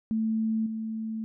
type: tone with level steps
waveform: sine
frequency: 221.2 Hz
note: A3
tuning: 9 cents sharp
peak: -24 / -30 dBFS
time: 0.11-1.24 s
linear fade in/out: 0 ms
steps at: 0.66 s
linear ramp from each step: 5 ms
effects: none